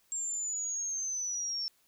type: linear sweep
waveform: sine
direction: down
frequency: 7459 to 5400 Hz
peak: -32 dBFS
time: 0.12-1.68 s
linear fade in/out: 0 ms
effects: white hiss -69 dBFS RMS until 1.87 s